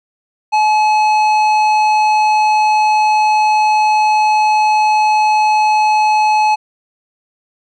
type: tone with tanh clipping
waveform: sine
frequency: 855 Hz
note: A5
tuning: 50 cents flat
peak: -11 dBFS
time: 0.52-6.56 s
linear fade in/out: 20 ms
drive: 12 dB
effects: none